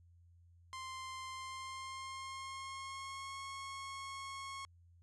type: tone with pitch glide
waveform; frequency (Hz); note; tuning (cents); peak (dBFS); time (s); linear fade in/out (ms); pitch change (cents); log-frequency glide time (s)
sawtooth; 1046.5 to 1092.2; C6 to C#6; 0 to -26; -40; 0.73-4.65; 0; +74; 1.3-3.4
effects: added 86 Hz sine -61 dBFS peak until 5.02 s + resampled to 22050 Hz